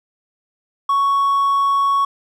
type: tone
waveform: triangle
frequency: 1112 Hz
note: C#6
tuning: 5 cents sharp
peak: -11 dBFS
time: 0.89-2.05 s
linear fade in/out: 5 ms
effects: tanh soft clip ceiling -7 dBFS